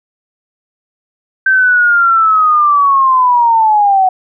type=linear sweep; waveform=sine; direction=down; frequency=1560 to 740 Hz; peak=-6 dBFS; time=1.46-4.09 s; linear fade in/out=5 ms; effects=none